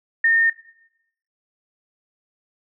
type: tone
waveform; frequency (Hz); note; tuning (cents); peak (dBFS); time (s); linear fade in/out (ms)
sine; 1826; A#6; -36; -13; 0.24-0.5; 5
effects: noise-tail reverb RT60 0.8 s tail -17 dB re dry